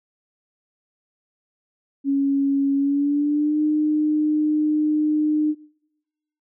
sine tone with pitch glide, 277.2 to 304 Hz, C#4 to D#4, 0 to -40 cents, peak -17 dBFS, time 2.04-5.55 s, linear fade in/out 50 ms, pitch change +160 cents, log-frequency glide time 2.76-3.61 s, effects noise-tail reverb RT60 1.0 s tail -24 dB re dry

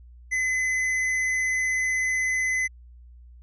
sine tone with tanh clipping, 2029 Hz, B6, 46 cents sharp, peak -24 dBFS, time 0.31-2.68 s, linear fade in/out 20 ms, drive 11 dB, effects added 60 Hz sine -45 dBFS peak until 3.42 s + resampled to 24000 Hz

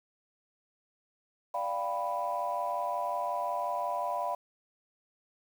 sine chord, G dominant seventh, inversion second, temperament equal, 587.3 / 698.5 / 784 / 987.8 Hz, D5 / F5 / G5 / B5, 0 / 0 / 0 / 0 cents, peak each -36 / -34 / -38 / -33 dBFS, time 1.54-4.35 s, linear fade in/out 5 ms, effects tanh soft clip ceiling -21 dBFS + 9-bit

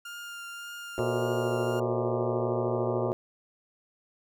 30% pulse tone with vibrato, 1403 Hz, F6, 8 cents sharp, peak -36 dBFS, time 0.05-1.8 s, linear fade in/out 5 ms, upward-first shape triangle, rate 1.8 Hz, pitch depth 13 cents each way
sine chord, F# diminished seventh, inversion none, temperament just, 370 / 444 / 532.8 / 639.4 Hz, F#4 / A4 / C5 / Eb5, 0 / +16 / +31 / +47 cents, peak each -31 / -36 / -34 / -36 dBFS, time 0.98-3.13 s, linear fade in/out 0 ms
harmonic tone, 118.9 Hz, A#2, 35 cents sharp, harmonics 1 / 2 / 3 / 4 / 5 / 6 / 7 / 8 / 9 / 10, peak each -33 / -36 / -38 / -39 / -40 / -41 / -41 / -42 / -43 / -43 dBFS, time 0.99-3.12 s, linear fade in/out 0 ms
effects none

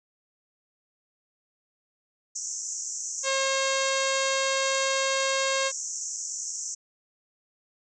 white band-pass noise, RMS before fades -34 dBFS, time 2.35-6.75 s, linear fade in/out 10 ms, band 5700 to 7500 Hz, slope 96 dB/octave
harmonic tone, 538 Hz, C5, 48 cents sharp, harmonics 1 / 2 / 3 / 4 / 5 / 6 / 7 / 8 / 9, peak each -28 / -31 / -33 / -34 / -35 / -36 / -36 / -37 / -38 dBFS, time 3.23-5.72 s, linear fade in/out 50 ms
effects none

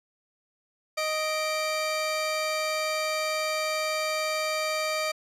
25% pulse tone pair together, 622.2 / 2349 Hz, D#5 / D7, 0 / 0 cents, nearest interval octave + major seventh, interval 2300 cents, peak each -24 / -27 dBFS, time 0.97-5.12 s, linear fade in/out 10 ms, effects low-pass 11000 Hz 12 dB/octave

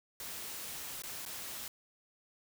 white noise with dropouts, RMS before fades -43 dBFS, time 0.2-1.68 s, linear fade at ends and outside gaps 1 ms, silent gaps 1.021-1.036 / 1.252-1.261 s, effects none

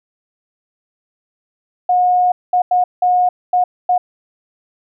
sine tone bursts at uneven times, 723 Hz, F#5, 40 cents flat, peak -10 dBFS, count 6, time 1.89-2.32 / 2.53-2.62 / 2.71-2.84 / 3.02-3.29 / 3.53-3.64 / 3.89-3.98 s, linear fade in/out 5 ms, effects none

